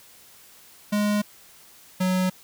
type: tone pair in turn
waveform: square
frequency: 207.7 / 184.82 Hz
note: G#3 / F#3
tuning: 0 / -2 cents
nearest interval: major second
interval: 202 cents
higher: first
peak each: -21 dBFS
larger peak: neither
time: 0.92-1.22 / 2-2.3 s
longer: neither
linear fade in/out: 10 ms
effects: white hiss -51 dBFS RMS until 2.43 s